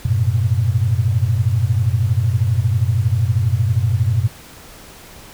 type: tone cluster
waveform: sine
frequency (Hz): 93.7 / 110.6 / 123.2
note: F#2 / A2 / B2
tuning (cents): +22 / +9 / -4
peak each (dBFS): -18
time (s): 0.05-4.28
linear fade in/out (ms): 5
effects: pink hiss -40 dBFS RMS until 5.33 s